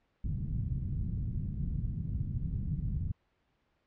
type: low-pass noise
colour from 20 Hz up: white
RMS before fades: -34 dBFS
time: 0.24-3.12 s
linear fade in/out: 5 ms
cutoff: 150 Hz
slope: 24 dB/octave
effects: pink hiss -75 dBFS RMS until 3.86 s + low-pass 3000 Hz 12 dB/octave